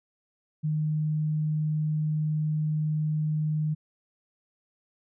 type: tone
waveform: sine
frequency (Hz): 153.6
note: D#3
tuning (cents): -22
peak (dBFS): -24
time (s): 0.63-3.75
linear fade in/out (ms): 20
effects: none